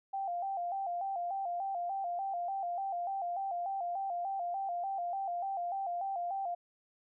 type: tone with vibrato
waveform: sine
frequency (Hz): 739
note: F#5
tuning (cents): -2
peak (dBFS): -33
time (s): 0.13-6.55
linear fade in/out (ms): 10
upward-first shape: square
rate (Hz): 3.4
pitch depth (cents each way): 97
effects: none